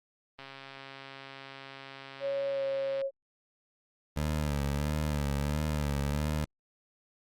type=click train; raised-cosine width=0.3 ms; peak=-29 dBFS; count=358; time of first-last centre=0.39-3.015 s; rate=136 Hz
type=tone with pitch glide; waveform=sine; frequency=554.4 to 545.5 Hz; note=C#5 to C#5; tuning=0 to -28 cents; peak=-29 dBFS; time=2.2-3.11 s; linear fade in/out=50 ms; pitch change=-28 cents; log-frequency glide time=2.49-2.64 s
type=tone with vibrato; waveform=20% pulse; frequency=73.42 Hz; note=D2; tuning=in tune; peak=-24 dBFS; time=4.16-6.45 s; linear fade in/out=10 ms; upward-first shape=sine; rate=1.5 Hz; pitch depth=77 cents each way
effects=Opus 32 kbps